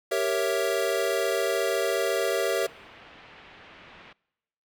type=chord; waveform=square; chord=G diminished seventh; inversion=none; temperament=equal; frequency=392 / 466.2 / 554.4 / 659.3 Hz; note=G4 / Bb4 / Db5 / Fb5; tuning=0 / 0 / 0 / 0 cents; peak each=-30 dBFS; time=0.11-2.67 s; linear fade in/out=10 ms
type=low-pass noise; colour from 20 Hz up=white; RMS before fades=-50 dBFS; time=2.62-4.13 s; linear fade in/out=5 ms; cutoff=2900 Hz; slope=24 dB/octave
effects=noise-tail reverb RT60 1.0 s tail -25 dB re dry